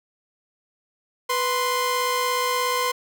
sawtooth tone pair together, 493.9 / 1044.7 Hz, B4 / C6, 0 / -3 cents, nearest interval octave + minor second, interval 1297 cents, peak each -22 / -19 dBFS, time 1.29-2.92 s, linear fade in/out 10 ms, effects none

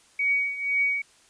sine tone with tremolo, 2253 Hz, C#7, 28 cents sharp, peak -19 dBFS, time 0.19-1.02 s, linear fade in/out 5 ms, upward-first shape triangle, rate 2 Hz, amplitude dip 80%, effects white hiss -58 dBFS RMS until 1.29 s + resampled to 22050 Hz

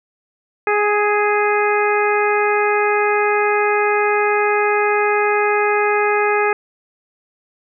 harmonic tone with a mistuned harmonic, 415.3 Hz, G#4, in tune, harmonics 1 / 2 / 3 / 4 / 5 / 6, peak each -17 / -20 / -22 / -23 / -24 / -25 dBFS, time 0.67-6.53 s, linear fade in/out 2 ms, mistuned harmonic 3, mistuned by +16 cents, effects none

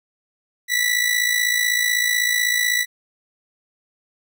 sawtooth tone with amplitude modulation, 1964 Hz, B6, 10 cents flat, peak -11 dBFS, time 0.68-2.86 s, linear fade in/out 50 ms, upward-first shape sine, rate 56 Hz, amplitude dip 65%, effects none

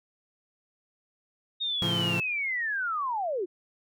sine linear sweep, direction down, 3729 to 329.4 Hz, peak -27 dBFS, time 1.6-3.46 s, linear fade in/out 20 ms
sawtooth chord, A augmented, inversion none, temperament just, 110 / 137.5 / 171.88 Hz, A2 / C#3 / E#3, 0 / -14 / -27 cents, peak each -29 / -32 / -26 dBFS, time 1.82-2.2 s, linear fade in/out 0 ms
effects none

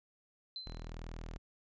sine tone with exponential decay, 4073 Hz, C8, 47 cents flat, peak -38 dBFS, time 0.56-0.91 s, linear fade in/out 1 ms, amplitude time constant 74 ms
sawtooth tone, 40.62 Hz, E1, 25 cents flat, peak -39 dBFS, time 0.66-1.38 s, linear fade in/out 10 ms
effects resampled to 16000 Hz

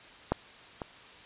clicks, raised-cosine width 1 ms, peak -11 / -21 dBFS, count 2, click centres 0.32 / 0.818 s, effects white hiss -51 dBFS RMS until 1.25 s + resampled to 8000 Hz

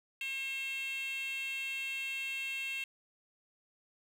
10% pulse tone with high-pass filter, 538 Hz, C5, 48 cents sharp, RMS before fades -38 dBFS, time 0.21-2.84 s, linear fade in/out 2 ms, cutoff 2600 Hz, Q 7.4, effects none

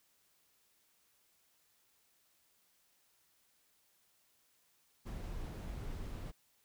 brown noise, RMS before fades -43 dBFS, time 5.05-6.32 s, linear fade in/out 20 ms, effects white hiss -73 dBFS RMS until 6.64 s

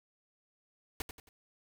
pink noise with echo, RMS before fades -37 dBFS, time 1-1.02 s, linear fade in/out 2 ms, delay 90 ms, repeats 3, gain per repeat -8 dB, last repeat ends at 1.29 s, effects none

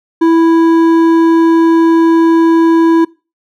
sine tone with hard clipping, 329.6 Hz, E4, in tune, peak -7 dBFS, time 0.21-3.05 s, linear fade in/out 10 ms, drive 8 dB, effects noise-tail reverb RT60 0.3 s tail -23 dB re dry

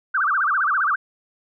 sine tone with vibrato, 1341 Hz, E6, 29 cents sharp, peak -17 dBFS, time 0.14-0.96 s, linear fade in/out 10 ms, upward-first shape sine, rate 15 Hz, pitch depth 290 cents each way, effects none

